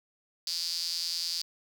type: tone with high-pass filter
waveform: sawtooth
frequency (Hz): 170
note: F3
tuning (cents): -46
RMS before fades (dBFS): -33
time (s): 0.47-1.42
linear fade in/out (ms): 2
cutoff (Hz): 4700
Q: 9.1
effects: none